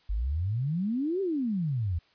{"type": "exponential two-way sweep", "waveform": "sine", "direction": "up then down", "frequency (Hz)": [47, 401, 78.5], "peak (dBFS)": -26, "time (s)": [0.09, 1.99], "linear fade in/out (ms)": 10, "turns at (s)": 1.21, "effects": ["white hiss -64 dBFS RMS until 2.14 s", "resampled to 11025 Hz"]}